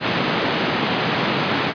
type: band-pass noise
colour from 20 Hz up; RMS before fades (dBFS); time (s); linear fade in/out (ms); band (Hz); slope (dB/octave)
pink; -21; 0-1.74; 50; 140 to 3900; 24
effects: resampled to 11025 Hz